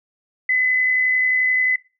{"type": "tone with amplitude modulation", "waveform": "sine", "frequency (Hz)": 2017, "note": "B6", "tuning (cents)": 36, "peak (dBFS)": -14, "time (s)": [0.49, 1.76], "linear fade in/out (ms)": 5, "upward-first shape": "sine", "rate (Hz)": 71.4, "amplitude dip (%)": 30, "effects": ["noise-tail reverb RT60 0.3 s tail -20 dB re dry"]}